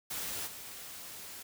white noise with level steps, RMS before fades -38 / -46 dBFS, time 0.1-1.43 s, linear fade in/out 10 ms, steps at 0.46 s, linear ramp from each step 20 ms, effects none

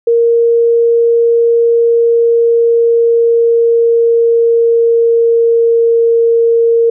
sine tone with pitch glide, 466.2 to 462.4 Hz, A#4 to A#4, 0 to -14 cents, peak -6 dBFS, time 0.07-6.9 s, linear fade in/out 5 ms, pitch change -14 cents, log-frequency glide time 1.63-6.03 s, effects none

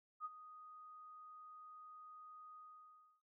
sine tone with ADSR envelope, 1244.5 Hz, D#6, in tune, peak -40 dBFS, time 0.2-3.22 s, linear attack 50 ms, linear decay 32 ms, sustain -14 dB, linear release 650 ms, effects none

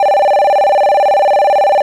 triangle tone with vibrato, 683 Hz, F5, 39 cents flat, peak -5 dBFS, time 0-1.82 s, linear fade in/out 2 ms, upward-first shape square, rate 18 Hz, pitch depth 260 cents each way, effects none

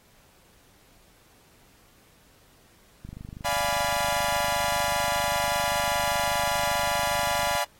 click train, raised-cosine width 5 ms, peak -27 dBFS, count 114, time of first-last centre 3.05-7.552 s, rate 25.1 Hz
sawtooth chord, D diminished seventh, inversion none, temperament equal, 587.3 / 698.5 / 830.6 / 987.8 Hz, D5 / F5 / Ab5 / Cb6, 0 / 0 / 0 / 0 cents, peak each -26 dBFS, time 3.44-7.65 s, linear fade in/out 20 ms
effects pink hiss -59 dBFS RMS until 7.79 s + AAC 48 kbps

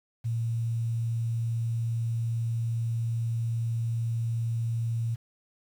sine tone with quantisation, 115.3 Hz, A#2, 19 cents flat, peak -26 dBFS, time 0.24-5.16 s, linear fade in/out 20 ms, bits 9, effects none

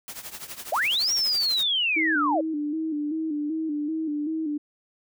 white noise with tremolo, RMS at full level -35 dBFS, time 0.08-1.63 s, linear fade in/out 0 ms, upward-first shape triangle, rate 12 Hz, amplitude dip 85%
sine linear two-way sweep, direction up then down, 523.3 to 5700 to 523.3 Hz, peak -21 dBFS, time 0.72-2.41 s, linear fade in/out 5 ms, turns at 1.12 s
sine tone with vibrato, 307 Hz, D#4, 23 cents flat, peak -25 dBFS, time 1.96-4.58 s, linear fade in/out 10 ms, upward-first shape square, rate 2.6 Hz, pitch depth 66 cents each way
effects none

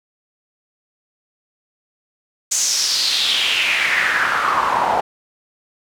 pink noise with band-pass filter sweep, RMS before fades -18 dBFS, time 2.51-5.01 s, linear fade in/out 10 ms, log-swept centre 7000 to 780 Hz, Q 4.2, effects none

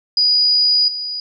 sine tone with level steps, 4915 Hz, D#8, 22 cents flat, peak -11 / -22 dBFS, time 0.17-1.2 s, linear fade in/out 2 ms, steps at 0.88 s, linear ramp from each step 2 ms, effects none

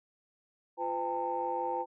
sine tone cluster, 347.9 / 507 / 800 / 906 Hz, F4 / B4 / G5 / A#5, -7 / +45 / +35 / -50 cents, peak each -39 / -36 / -35 / -34 dBFS, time 0.77-1.86 s, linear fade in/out 50 ms, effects tanh soft clip ceiling -21 dBFS

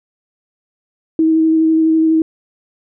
sine tone with vibrato, 320.1 Hz, D#4, 49 cents sharp, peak -9 dBFS, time 1.19-2.22 s, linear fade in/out 2 ms, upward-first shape square, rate 12 Hz, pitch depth 10 cents each way, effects none

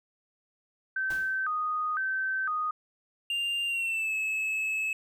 sine tone with vibrato, 1384 Hz, F6, 16 cents flat, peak -27 dBFS, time 0.96-2.71 s, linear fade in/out 5 ms, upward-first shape square, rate 0.99 Hz, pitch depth 190 cents each way
pink noise with exponential decay, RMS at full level -41 dBFS, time 1.1-1.48 s, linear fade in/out 5 ms, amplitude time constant 81 ms
triangle tone with pitch glide, 2794 to 2592 Hz, F7 to E7, 0 to -30 cents, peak -26 dBFS, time 3.3-4.93 s, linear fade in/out 2 ms, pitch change -130 cents, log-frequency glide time 3.66-4.14 s
effects none

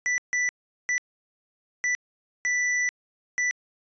square tone bursts at uneven times, 1975.5 Hz, B6, in tune, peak -23 dBFS, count 6, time 0.06-0.18 / 0.33-0.49 / 0.89-0.98 / 1.84-1.95 / 2.45-2.89 / 3.38-3.51 s, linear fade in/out 0 ms, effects resampled to 16000 Hz

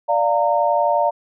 sine chord, Bb major, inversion first, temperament equal with one note detuned, 587.3 / 698.5 / 919 Hz, D5 / F5 / Bb5, 0 / 0 / -25 cents, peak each -19 dBFS, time 0.08-1.11 s, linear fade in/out 20 ms, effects none

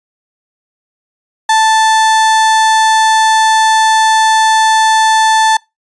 35% pulse tone, 880 Hz, A5, in tune, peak -5 dBFS, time 1.49-5.57 s, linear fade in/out 5 ms, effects noise-tail reverb RT60 0.2 s tail -24 dB re dry + resampled to 22050 Hz

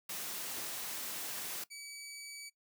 white noise, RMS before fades -41 dBFS, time 0.09-1.64 s, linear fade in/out 5 ms
pink noise with exponential decay, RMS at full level -41 dBFS, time 0.57-0.77 s, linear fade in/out 5 ms, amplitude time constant 43 ms
15% pulse tone, 2284 Hz, D7, 49 cents flat, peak -39 dBFS, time 1.7-2.5 s, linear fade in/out 20 ms
effects noise-tail reverb RT60 0.1 s tail -18 dB re dry + high-pass 150 Hz 12 dB/octave

